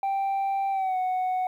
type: tone with pitch glide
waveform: sine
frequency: 784 to 740 Hz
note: G5 to F#5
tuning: 0 to 0 cents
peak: -21 dBFS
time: 0.03-1.47 s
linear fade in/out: 2 ms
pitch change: -100 cents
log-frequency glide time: 0.71-0.97 s
effects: tanh soft clip ceiling -23 dBFS + 10-bit